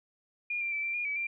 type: tone with pitch steps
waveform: sine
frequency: 2425 / 2370 / 2321 / 2354 / 2425 / 2288 / 2370 Hz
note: D#7 / D7 / D7 / D7 / D#7 / D7 / D7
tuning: -45 / +15 / -21 / +3 / -45 / -46 / +15 cents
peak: -30 dBFS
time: 0.5-1.27 s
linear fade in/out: 5 ms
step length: 110 ms
effects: none

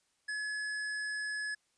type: tone with hard clipping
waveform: sine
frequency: 1700 Hz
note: G#6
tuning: 40 cents sharp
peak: -36 dBFS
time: 0.28-1.55 s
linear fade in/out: 10 ms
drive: 16 dB
effects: white hiss -75 dBFS RMS until 1.77 s + resampled to 22050 Hz

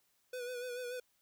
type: tone with vibrato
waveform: square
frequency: 493.9 Hz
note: B4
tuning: in tune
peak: -40 dBFS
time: 0.33-1 s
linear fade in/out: 5 ms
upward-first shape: sine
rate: 6.9 Hz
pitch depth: 42 cents each way
effects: white hiss -75 dBFS RMS until 1.21 s

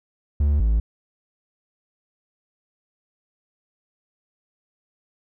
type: tone pair in turn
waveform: triangle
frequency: 72.8 / 54.54 Hz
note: D2 / A1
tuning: -15 / -15 cents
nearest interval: perfect fourth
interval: 500 cents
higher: first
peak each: -14 dBFS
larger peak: neither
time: 0.4-0.6 / 0.6-0.8 s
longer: neither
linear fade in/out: 5 ms
effects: none

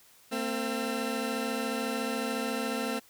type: tone cluster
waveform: 20% pulse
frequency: 226.5 / 260.5 / 1342 Hz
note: A#3 / C4 / E6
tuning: -50 / -7 / +31 cents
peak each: -28 / -29 / -33 dBFS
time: 0.31-3 s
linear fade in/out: 20 ms
effects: white hiss -59 dBFS RMS until 3.09 s

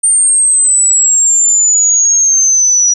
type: exponential sweep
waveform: sine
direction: down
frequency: 8870 to 5810 Hz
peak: -6 dBFS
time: 0.03-2.94 s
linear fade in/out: 10 ms
effects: none

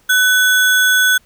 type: tone with sample-and-hold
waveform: sine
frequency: 1500 Hz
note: F#6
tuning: 23 cents sharp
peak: -9 dBFS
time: 0.09-1.18 s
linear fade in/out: 10 ms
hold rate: 4900 Hz
effects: pink hiss -54 dBFS RMS until 1.25 s

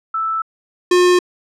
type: tone pair in turn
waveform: sine / square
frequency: 1318.5 / 358.6 Hz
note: E6 / F4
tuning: 0 / +46 cents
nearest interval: octave + major seventh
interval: 2254 cents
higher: first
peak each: -17 / -10 dBFS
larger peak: second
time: 0.14-0.42 / 0.91-1.19 s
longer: neither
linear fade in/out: 5 ms
effects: low-pass 8000 Hz 12 dB/octave

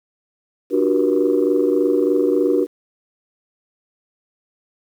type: tone cluster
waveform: sine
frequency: 296.1 / 361 / 384.3 / 479.2 Hz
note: D4 / F#4 / G4 / A#4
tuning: +14 / -43 / -34 / +48 cents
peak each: -19 dBFS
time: 0.7-2.67 s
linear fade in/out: 50 ms
effects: tanh soft clip ceiling -6 dBFS + 8-bit

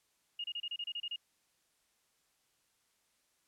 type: tone bursts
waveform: sine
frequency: 2853 Hz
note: F7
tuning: 36 cents sharp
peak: -36 dBFS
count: 10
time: 0.39-1.161 s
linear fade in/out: 5 ms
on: 51 ms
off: 29 ms
effects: white hiss -75 dBFS RMS until 3.47 s + low-pass 11000 Hz 12 dB/octave

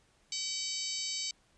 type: harmonic tone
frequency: 763 Hz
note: G5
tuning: 47 cents flat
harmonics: 3 / 4 / 5 / 6 / 7 / 8 / 9 / 10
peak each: -46 / -44 / -43 / -38 / -44 / -41 / -50 / -42 dBFS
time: 0.32-1.31 s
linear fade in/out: 2 ms
effects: pink hiss -68 dBFS RMS until 1.57 s + resampled to 22050 Hz

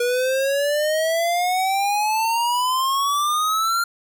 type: exponential sweep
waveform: square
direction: up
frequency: 480.2 to 1396.9 Hz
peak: -19 dBFS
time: 0-3.84 s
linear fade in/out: 5 ms
effects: none

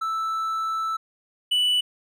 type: tone pair in turn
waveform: triangle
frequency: 1318.5 / 2967 Hz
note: E6 / F#7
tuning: 0 / +4 cents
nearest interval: octave + major second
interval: 1404 cents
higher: second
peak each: -22 / -17 dBFS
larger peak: second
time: 0.01-0.97 / 1.51-1.81 s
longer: first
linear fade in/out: 10 ms
effects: none

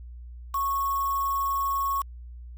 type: tone with quantisation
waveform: sine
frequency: 1102 Hz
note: C#6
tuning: 11 cents flat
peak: -24 dBFS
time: 0.54-2.02 s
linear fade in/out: 5 ms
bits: 6
effects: added 60 Hz sine -39 dBFS peak until 2.57 s

